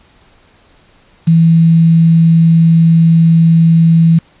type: tone with quantisation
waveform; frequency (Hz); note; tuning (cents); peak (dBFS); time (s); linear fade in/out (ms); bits
sine; 164.81; E3; 0; -4; 1.27-4.19; 10; 5
effects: pink hiss -48 dBFS RMS until 4.4 s + resampled to 8000 Hz